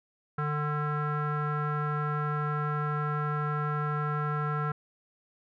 square tone with low-pass filter, 149 Hz, D3, 25 cents sharp, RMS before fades -30 dBFS, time 0.38-4.72 s, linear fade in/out 5 ms, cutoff 1400 Hz, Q 6.5, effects none

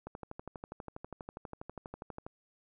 click train, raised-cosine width 1 ms, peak -28 dBFS, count 28, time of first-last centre 0.07-2.265 s, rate 12.3 Hz, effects none

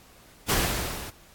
pink noise with level ramp, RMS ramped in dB -21 to -39 dBFS, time 0.48-1.11 s, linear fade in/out 20 ms, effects pink hiss -54 dBFS RMS until 1.34 s + AAC 64 kbps

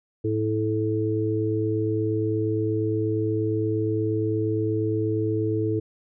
harmonic tone, 108.5 Hz, A2, 24 cents flat, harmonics 1 / 3 / 4, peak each -26 / -26 / -26 dBFS, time 0.24-5.8 s, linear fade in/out 10 ms, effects none

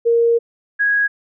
sine tone pair in turn, 466.2 / 1654.6 Hz, A#4 / G#6, 0 / -7 cents, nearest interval octave + minor seventh, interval 2193 cents, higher second, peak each -11 / -13 dBFS, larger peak first, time 0.05-0.39 / 0.79-1.08 s, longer first, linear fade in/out 20 ms, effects none

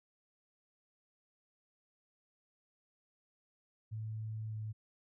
sine tone with pitch glide, 109.5 to 108.3 Hz, A2 to A2, -8 to -27 cents, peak -38 dBFS, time 3.91-4.73 s, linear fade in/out 20 ms, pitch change -19 cents, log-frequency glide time 4.49-4.55 s, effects none

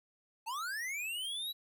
square linear sweep, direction up, 850 to 3951 Hz, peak -37 dBFS, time 0.46-1.53 s, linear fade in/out 20 ms, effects 12-bit

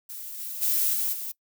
violet noise with level steps, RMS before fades -38 / -35 / -24 / -27 / -34 dBFS, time 0.09-1.32 s, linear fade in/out 10 ms, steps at 0.38 / 0.61 / 0.93 / 1.12 s, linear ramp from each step 20 ms, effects noise-tail reverb RT60 0.1 s tail -21 dB re dry

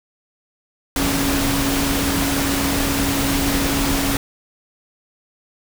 sine tone in noise, 277.2 Hz, C#4, in tune, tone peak -21 dBFS, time 0.96-4.17 s, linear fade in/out 2 ms, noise pink, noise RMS -21 dBFS, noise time 0.96-4.17 s, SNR -3 dB, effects none

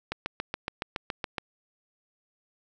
click train, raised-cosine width 0.3 ms, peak -14 dBFS, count 10, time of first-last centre 0.12-1.382 s, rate 7.13 Hz, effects none

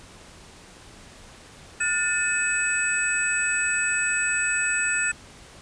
sine tone cluster, 1435 / 1770 / 2551 / 7930 Hz, F6 / A6 / D#7 / B8, +47 / +10 / +43 / +6 cents, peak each -27 dBFS, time 1.8-5.12 s, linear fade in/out 10 ms, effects pink hiss -47 dBFS RMS until 5.61 s + resampled to 22050 Hz

